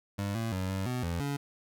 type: tone with pitch steps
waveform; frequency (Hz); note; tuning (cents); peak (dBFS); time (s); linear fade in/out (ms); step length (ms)
25% pulse; 100.2 / 113.7 / 93.6 / 95.8 / 125 / 84.9 / 141.7; G2 / A#2 / F#2 / G2 / B2 / F2 / C#3; +38 / -43 / +20 / -39 / +21 / -48 / +38; -27; 0.18-1.37; 10; 170
effects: none